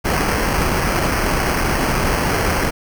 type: noise with sample-and-hold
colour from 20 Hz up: pink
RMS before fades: -18 dBFS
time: 0.04-2.71 s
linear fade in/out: 20 ms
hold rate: 3675 Hz
effects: none